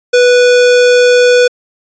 square tone, 492.2 Hz, B4, 6 cents flat, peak -5 dBFS, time 0.13-1.48 s, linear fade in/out 10 ms, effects resampled to 16000 Hz

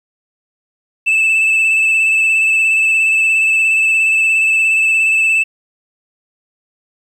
sine tone with vibrato, 2633 Hz, E7, 3 cents flat, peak -7 dBFS, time 1.06-5.44 s, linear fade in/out 20 ms, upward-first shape square, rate 17 Hz, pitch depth 15 cents each way, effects tanh soft clip ceiling -9 dBFS + 8-bit

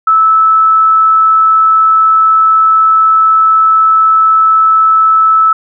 sine tone, 1308 Hz, E6, 14 cents flat, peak -4 dBFS, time 0.07-5.53 s, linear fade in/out 5 ms, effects none

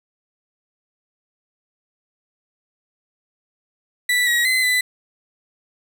35% pulse tone with pitch steps, 1970 / 1908 / 2040 / 2000 Hz, B6 / A#6 / C7 / B6, -5 / +40 / -44 / +21 cents, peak -14 dBFS, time 4.09-4.81 s, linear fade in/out 5 ms, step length 180 ms, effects none

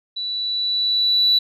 sine tone with level ramp, 3951 Hz, B7, in tune, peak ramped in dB -24 to -11 dBFS, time 0.16-1.39 s, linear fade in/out 10 ms, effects tanh soft clip ceiling -8 dBFS

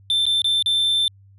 triangle tone with dropouts, 3555 Hz, A7, 17 cents sharp, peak -15 dBFS, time 0.1-1.08 s, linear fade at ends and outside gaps 1 ms, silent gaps 0.255-0.265 / 0.419-0.444 / 0.625-0.66 s, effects added 98 Hz sine -47 dBFS peak until 1.38 s + resampled to 32000 Hz

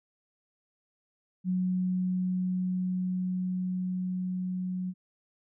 sine tone with level ramp, 183.4 Hz, F#3, 15 cents flat, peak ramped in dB -25 to -30 dBFS, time 1.44-4.94 s, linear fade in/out 50 ms, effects none

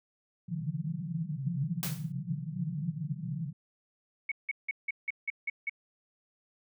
white band-pass noise, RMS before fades -35 dBFS, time 0.48-3.53 s, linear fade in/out 10 ms, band 130 to 180 Hz, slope 96 dB/octave
white noise with exponential decay, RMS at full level -32 dBFS, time 1.83-2.12 s, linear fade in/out 0 ms, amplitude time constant 62 ms
sine tone bursts, 2217 Hz, C#7, in tune, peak -29 dBFS, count 8, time 4.29-5.696 s, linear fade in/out 5 ms, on 27 ms, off 170 ms
effects none

